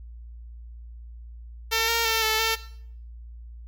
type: tone with pitch steps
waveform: 5% pulse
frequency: 450.9 / 461.5 / 449.1 / 438.1 / 448.4 Hz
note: A4 / A#4 / A4 / A4 / A4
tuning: +42 / -17 / +35 / -7 / +33 cents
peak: -10 dBFS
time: 1.71-2.56 s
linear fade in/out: 20 ms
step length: 170 ms
effects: noise-tail reverb RT60 0.6 s tail -17 dB re dry + added 58 Hz sine -39 dBFS peak until 3.67 s